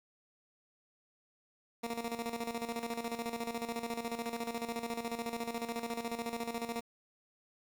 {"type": "tone with tremolo", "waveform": "15% pulse", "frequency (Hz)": 233.1, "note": "A#3", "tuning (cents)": 0, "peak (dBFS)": -28, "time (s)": [1.83, 6.81], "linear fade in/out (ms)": 10, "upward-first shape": "square", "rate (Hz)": 14, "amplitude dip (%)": 65, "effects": ["10-bit"]}